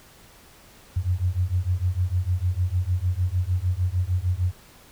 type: beating tone pair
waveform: sine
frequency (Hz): 87.31 / 93.91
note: F2 / F#2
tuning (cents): 0 / +26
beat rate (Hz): 6.6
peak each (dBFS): -24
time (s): 0.96-4.52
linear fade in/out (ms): 10
effects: pink hiss -51 dBFS RMS until 4.91 s